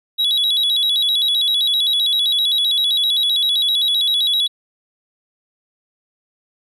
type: tone with vibrato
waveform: triangle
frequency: 3617 Hz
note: A7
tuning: 47 cents sharp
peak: -13 dBFS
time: 0.18-4.48 s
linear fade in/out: 20 ms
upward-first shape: square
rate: 7.7 Hz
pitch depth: 110 cents each way
effects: none